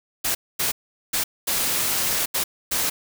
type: noise bursts at uneven times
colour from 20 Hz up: white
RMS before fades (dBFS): -23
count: 6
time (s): 0.24-0.35 / 0.59-0.72 / 1.13-1.24 / 1.47-2.26 / 2.34-2.44 / 2.71-2.9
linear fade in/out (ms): 10
effects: none